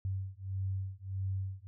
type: beating tone pair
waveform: sine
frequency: 95.1 / 96.7 Hz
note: F#2 / G2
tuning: +48 / -23 cents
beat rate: 1.6 Hz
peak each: -37 / -37 dBFS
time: 0.05-1.67 s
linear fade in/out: 0 ms
effects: none